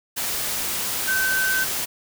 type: tone in noise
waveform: sine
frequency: 1535 Hz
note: G6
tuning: 37 cents flat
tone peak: -20 dBFS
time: 1.07-1.65 s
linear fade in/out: 20 ms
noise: white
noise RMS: -26 dBFS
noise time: 0.16-1.86 s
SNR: +3 dB
effects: none